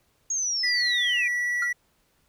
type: linear sweep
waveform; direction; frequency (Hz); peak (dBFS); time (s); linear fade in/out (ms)
sine; down; 6645 to 2307; -24; 0.3-1.28; 5
type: tone with pitch glide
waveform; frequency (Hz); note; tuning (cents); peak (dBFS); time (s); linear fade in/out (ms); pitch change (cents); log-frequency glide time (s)
triangle; 1964 to 1947.1; B6 to B6; -10 to -25; -22; 0.63-1.73; 10; -15; 0.75-0.82
type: tone with exponential decay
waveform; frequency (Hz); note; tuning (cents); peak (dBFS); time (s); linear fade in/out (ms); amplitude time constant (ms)
triangle; 1402; F6; +6; -22; 1.62-1.71; 5; 18
effects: pink hiss -67 dBFS RMS until 2.28 s